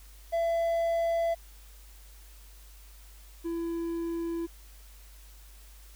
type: tone pair in turn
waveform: triangle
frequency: 671 / 335.5 Hz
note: E5 / E4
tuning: +31 / +31 cents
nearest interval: octave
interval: 1200 cents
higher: first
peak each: -23 / -28 dBFS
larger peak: first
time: 0.32-1.35 / 3.44-4.47 s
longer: neither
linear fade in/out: 20 ms
effects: added 50 Hz sine -49 dBFS peak until 5.95 s + white hiss -57 dBFS RMS until 5.95 s